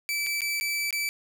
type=tone with dropouts; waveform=sawtooth; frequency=2315 Hz; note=D7; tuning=25 cents flat; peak=-23 dBFS; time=0.09-1.09 s; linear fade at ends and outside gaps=0 ms; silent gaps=0.264-0.268 / 0.407-0.418 / 0.6-0.61 / 0.907-0.927 s; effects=none